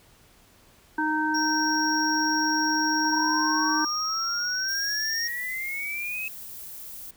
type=harmonic tone; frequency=309.3 Hz; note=D#4; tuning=10 cents flat; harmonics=1 / 3 / 5; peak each=-27 / -27 / -27 dBFS; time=0.98-3.85 s; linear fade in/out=5 ms
type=tone; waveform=triangle; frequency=5588 Hz; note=F8; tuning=in tune; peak=-26 dBFS; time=1.34-5.28 s; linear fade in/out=10 ms
type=exponential sweep; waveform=sine; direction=up; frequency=923 to 2592 Hz; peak=-29 dBFS; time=3.05-6.28 s; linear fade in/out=2 ms
type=noise; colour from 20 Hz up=violet; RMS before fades=-40 dBFS; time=4.68-7.11 s; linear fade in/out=5 ms
effects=pink hiss -57 dBFS RMS until 7.16 s

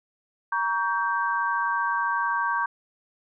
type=chord; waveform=sine; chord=G diminished; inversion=first; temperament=just; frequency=940.8 / 1128.9 / 1568 Hz; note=Bb5 / Db6 / G6; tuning=+16 / +31 / 0 cents; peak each=-27 dBFS; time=0.52-2.66 s; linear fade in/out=5 ms; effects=none

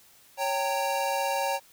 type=chord; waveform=square; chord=G diminished; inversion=second; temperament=equal with one note detuned; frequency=554.4 / 784 / 918.4 Hz; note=Db5 / G5 / Bb5; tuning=0 / 0 / -26 cents; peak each=-31 dBFS; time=0.37-1.6 s; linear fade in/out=50 ms; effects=white hiss -57 dBFS RMS until 1.72 s

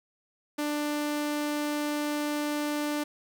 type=tone; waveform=sawtooth; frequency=295.8 Hz; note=D4; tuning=13 cents sharp; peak=-24 dBFS; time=0.58-3.04 s; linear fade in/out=10 ms; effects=9-bit

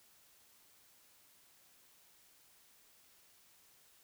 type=silence; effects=white hiss -66 dBFS RMS until 4.03 s

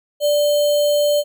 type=tone with sample-and-hold; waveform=sine; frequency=587.3 Hz; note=D5; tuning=in tune; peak=-13 dBFS; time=0.2-1.24 s; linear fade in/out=50 ms; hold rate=3675 Hz; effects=none

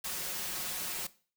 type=noise with comb filter; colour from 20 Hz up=white; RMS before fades=-37 dBFS; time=0.04-1.07 s; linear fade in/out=5 ms; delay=5.5 ms; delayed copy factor=+0.75; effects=noise-tail reverb RT60 0.4 s tail -18 dB re dry

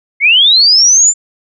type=linear sweep; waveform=sine; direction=up; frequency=2100 to 7260 Hz; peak=-4 dBFS; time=0.2-1.14 s; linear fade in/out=50 ms; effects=none

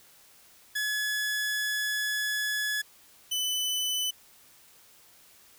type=tone pair in turn; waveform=sawtooth; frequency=1700 / 3004 Hz; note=G#6 / F#7; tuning=+40 / +26 cents; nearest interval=minor seventh; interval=986 cents; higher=second; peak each=-24 dBFS; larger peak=neither; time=0.75-2.82 / 3.31-4.11 s; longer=first; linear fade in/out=10 ms; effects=white hiss -57 dBFS RMS until 5.58 s

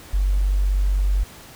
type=tone; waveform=sine; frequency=47.92 Hz; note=G1; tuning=39 cents flat; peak=-16 dBFS; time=0.13-1.24 s; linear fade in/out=10 ms; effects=pink hiss -43 dBFS RMS until 1.55 s

